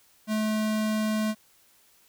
square tone, 215.8 Hz, A3, 33 cents flat, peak -25 dBFS, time 0.27-1.35 s, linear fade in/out 50 ms, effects white hiss -61 dBFS RMS until 2.08 s

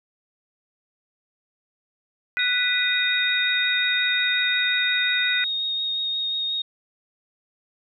harmonic tone, 493.9 Hz, B4, in tune, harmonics 3 / 4 / 5, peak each -25 / -25 / -28 dBFS, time 2.37-5.44 s, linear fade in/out 0 ms
sine tone with vibrato, 3725 Hz, A#7, 2 cents flat, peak -23 dBFS, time 2.39-6.62 s, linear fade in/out 5 ms, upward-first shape triangle, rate 5.6 Hz, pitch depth 14 cents each way
effects none

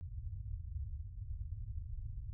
white low-pass noise, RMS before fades -43 dBFS, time 0.01-2.33 s, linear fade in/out 0 ms, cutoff 110 Hz, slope 48 dB/octave, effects none

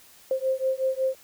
sine beating tone pair, 523.3 / 528.7 Hz, C5 / C5, 0 / +18 cents, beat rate 5.4 Hz, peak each -26 dBFS, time 0.31-1.15 s, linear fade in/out 2 ms, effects white hiss -53 dBFS RMS until 1.23 s

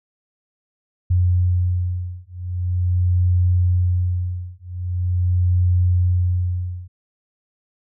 sine beating tone pair, 89.4 / 89.83 Hz, F2 / F2, +41 / +49 cents, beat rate 0.43 Hz, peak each -19 / -19 dBFS, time 1.1-6.88 s, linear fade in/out 10 ms, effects none

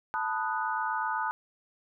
sine chord, B dominant seventh, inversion third, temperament equal, 880 / 987.8 / 1244.5 / 1480 Hz, A5 / B5 / D#6 / F#6, 0 / 0 / 0 / 0 cents, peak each -32 / -35 / -34 / -34 dBFS, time 0.14-1.31 s, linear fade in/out 0 ms, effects none

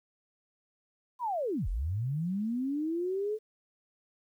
sine linear two-way sweep, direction down then up, 1033 to 36.71 to 439.7 Hz, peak -29 dBFS, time 1.19-3.39 s, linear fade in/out 50 ms, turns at 1.68 s, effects 11-bit

